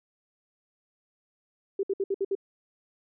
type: tone bursts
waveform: sine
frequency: 392 Hz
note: G4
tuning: in tune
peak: -24 dBFS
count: 6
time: 1.79-2.352 s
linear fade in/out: 5 ms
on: 42 ms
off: 62 ms
effects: none